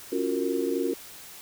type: chord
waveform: sine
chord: Gb major seventh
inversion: second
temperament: just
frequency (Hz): 277.5 / 346.9 / 370 / 462.5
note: Db4 / F4 / Gb4 / Bb4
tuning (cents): +2 / -12 / 0 / -14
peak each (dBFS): -30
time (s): 0.12-0.94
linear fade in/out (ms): 5
effects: white hiss -45 dBFS RMS until 1.41 s